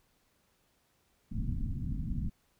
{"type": "low-pass noise", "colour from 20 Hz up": "pink", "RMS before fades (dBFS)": -34, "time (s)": [1.31, 2.3], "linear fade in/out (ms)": 10, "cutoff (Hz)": 250, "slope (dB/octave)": 48, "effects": ["pink hiss -72 dBFS RMS until 2.59 s"]}